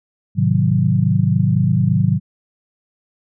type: chord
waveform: sine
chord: A diminished seventh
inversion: none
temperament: equal with one note detuned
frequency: 107.18 / 130.81 / 155.56 / 185 Hz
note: A2 / C3 / Eb3 / Gb3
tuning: -45 / 0 / 0 / 0 cents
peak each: -18 dBFS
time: 0.35-2.2 s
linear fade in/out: 50 ms
effects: none